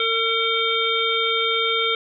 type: harmonic tone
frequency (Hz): 453.6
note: A#4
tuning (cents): -47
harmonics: 1 / 3 / 5 / 7 / 8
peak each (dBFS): -25 / -25 / -25 / -25 / -25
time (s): 0-1.95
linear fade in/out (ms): 2
effects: none